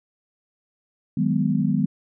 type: chord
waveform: sine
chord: G# minor seventh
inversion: second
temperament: just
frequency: 155.74 / 186.89 / 207.7 / 249.2 Hz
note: D#3 / F#3 / G#3 / B3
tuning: +2 / +18 / 0 / +16 cents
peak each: -24 dBFS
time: 1.17-1.86 s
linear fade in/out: 5 ms
effects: none